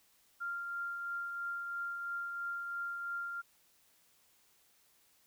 sine tone with tremolo, 1392 Hz, F6, 6 cents flat, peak -35 dBFS, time 0.4-3.42 s, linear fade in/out 20 ms, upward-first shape triangle, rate 3 Hz, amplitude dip 35%, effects white hiss -69 dBFS RMS until 5.26 s

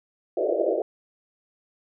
white band-pass noise, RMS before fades -24 dBFS, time 0.37-0.82 s, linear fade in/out 2 ms, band 330 to 660 Hz, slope 96 dB/octave, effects none

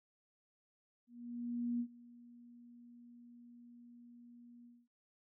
sine tone with ADSR envelope, 239.3 Hz, A#3, 46 cents sharp, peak -33 dBFS, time 1.07-4.88 s, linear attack 730 ms, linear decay 72 ms, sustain -22 dB, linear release 230 ms, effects none

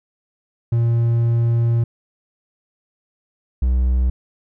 triangle tone pair in turn, 116.9 / 62.83 Hz, A#2 / B1, +5 / +30 cents, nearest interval major seventh, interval 1075 cents, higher first, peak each -12 dBFS, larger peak neither, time 0.72-1.84 / 3.62-4.1 s, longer first, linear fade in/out 5 ms, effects none

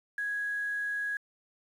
sine tone with quantisation, 1661.2 Hz, G#6, in tune, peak -30 dBFS, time 0.18-1.17 s, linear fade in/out 2 ms, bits 9, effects resampled to 32000 Hz

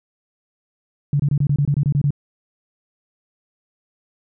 sine tone bursts, 143.1 Hz, D3, 45 cents flat, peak -14 dBFS, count 11, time 1.13-2.106 s, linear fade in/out 2 ms, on 66 ms, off 25 ms, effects none

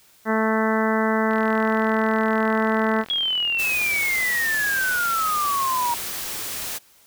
harmonic tone, 220 Hz, A3, in tune, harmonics 1 / 2 / 3 / 4 / 5 / 6 / 7 / 8 / 9, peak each -22 / -25 / -27 / -28 / -29 / -30 / -30 / -31 / -32 dBFS, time 0.25-3.05 s, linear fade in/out 50 ms
click train, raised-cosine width 0.3 ms, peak -22 dBFS, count 158, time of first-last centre 1.31-5.13 s, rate 41.1 Hz
sine exponential sweep, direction down, 3340 to 941 Hz, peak -20 dBFS, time 3.1-5.94 s, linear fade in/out 0 ms
white noise, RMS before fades -30 dBFS, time 3.58-6.79 s, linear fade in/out 20 ms
effects white hiss -55 dBFS RMS until 7.06 s

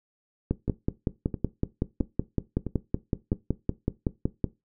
two click trains, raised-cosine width 3 ms, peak -11 / -17 dBFS, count 22 / 5, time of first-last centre 0.51-4.443 / 0.68-3.329 s, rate 5.34 / 1.51 Hz, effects noise-tail reverb RT60 0.2 s tail -17 dB re dry

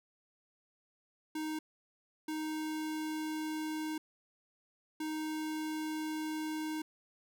square tone bursts at uneven times, 311.1 Hz, D#4, in tune, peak -36 dBFS, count 3, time 1.35-1.59 / 2.28-3.98 / 5-6.82 s, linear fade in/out 5 ms, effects none

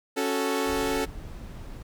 sawtooth chord, F# minor, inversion second, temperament equal, 277.2 / 370 / 440 Hz, C#4 / F#4 / A4, 0 / 0 / 0 cents, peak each -25 / -28 / -24 dBFS, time 0.16-1.06 s, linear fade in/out 20 ms
brown noise, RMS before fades -39 dBFS, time 0.66-1.83 s, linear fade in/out 10 ms
effects none

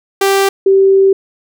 sawtooth / sine tone pair in turn, 392 / 387.9 Hz, G4 / G4, 0 / -18 cents, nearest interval unison, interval 18 cents, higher first, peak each -5 dBFS, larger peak neither, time 0.21-0.49 / 0.66-1.13 s, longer second, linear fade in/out 5 ms, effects none

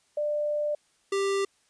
sine / square tone pair in turn, 594 / 394 Hz, D5 / G4, +20 / +9 cents, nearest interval perfect fifth, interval 711 cents, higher first, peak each -25 dBFS, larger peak neither, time 0.17-0.75 / 1.12-1.45 s, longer first, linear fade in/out 5 ms, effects white hiss -67 dBFS RMS until 1.69 s + resampled to 22050 Hz

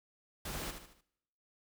pink noise with echo, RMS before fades -41 dBFS, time 0.45-0.71 s, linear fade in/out 5 ms, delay 75 ms, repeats 4, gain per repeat -7 dB, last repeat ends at 1.01 s, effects noise-tail reverb RT60 0.9 s tail -24 dB re dry

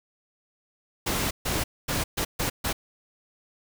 pink noise bursts at uneven times, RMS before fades -27 dBFS, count 6, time 1.06-1.31 / 1.45-1.64 / 1.88-2.04 / 2.17-2.25 / 2.39-2.5 / 2.64-2.73 s, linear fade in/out 10 ms, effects none

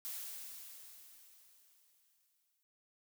blue noise with exponential decay, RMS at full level -42 dBFS, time 0.05-2.63 s, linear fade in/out 0 ms, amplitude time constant 560 ms, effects none

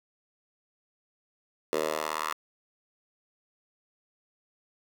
10% pulse tone with high-pass filter sweep, 77.6 Hz, D#2, 4 cents flat, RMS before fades -31 dBFS, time 1.73-2.33 s, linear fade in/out 0 ms, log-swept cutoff 450 to 1200 Hz, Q 2.4, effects 9-bit

